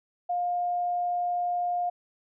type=tone; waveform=sine; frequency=708 Hz; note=F5; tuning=23 cents sharp; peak=-25 dBFS; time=0.29-1.9 s; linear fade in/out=10 ms; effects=none